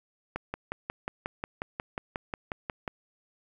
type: click train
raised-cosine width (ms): 0.5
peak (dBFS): -17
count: 15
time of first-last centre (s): 0.36-2.878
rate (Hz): 5.56
effects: 9-bit